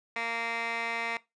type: tone with band-pass filter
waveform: 15% pulse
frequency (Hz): 231.2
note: A#3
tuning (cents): -14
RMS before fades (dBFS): -33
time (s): 0.16-1.17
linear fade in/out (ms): 2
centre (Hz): 1900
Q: 2.2
effects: noise-tail reverb RT60 0.2 s tail -19 dB re dry + resampled to 22050 Hz